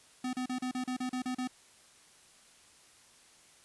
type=tone bursts; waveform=square; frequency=253.3 Hz; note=B3; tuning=44 cents sharp; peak=-33 dBFS; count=10; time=0.24-1.475 s; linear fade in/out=5 ms; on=92 ms; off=35 ms; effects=white hiss -60 dBFS RMS until 3.64 s + resampled to 24000 Hz